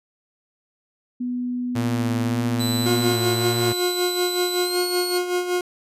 sine tone, 246.9 Hz, B3, in tune, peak -23 dBFS, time 1.2-3.13 s, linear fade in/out 10 ms
sawtooth tone with vibrato, 115 Hz, A#2, 23 cents flat, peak -19 dBFS, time 1.75-3.73 s, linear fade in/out 10 ms, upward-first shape sine, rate 1.8 Hz, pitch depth 27 cents each way
sawtooth tone with pitch glide, 3993 to 4354 Hz, B7 to C#8, +18 to -32 cents, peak -23 dBFS, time 2.59-5.19 s, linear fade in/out 20 ms, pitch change +150 cents, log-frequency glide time 4.63-4.81 s
40% pulse tone with tremolo, 358.1 Hz, F4, 43 cents sharp, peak -18 dBFS, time 2.86-5.61 s, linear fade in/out 2 ms, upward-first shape sine, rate 5.3 Hz, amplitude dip 60%
effects resampled to 32000 Hz

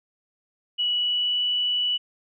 sine tone with pitch glide, 2936 to 2956 Hz, F#7 to F#7, -14 to -2 cents, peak -21 dBFS, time 0.78-1.98 s, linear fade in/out 20 ms, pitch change +12 cents, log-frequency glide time 0.9-1.41 s, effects none

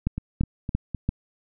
two click trains, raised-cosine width 5 ms, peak -10 / -16 dBFS, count 4 / 4, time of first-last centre 0.07-1.09 / 0.18-0.947 s, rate 2.94 / 3.91 Hz, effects none

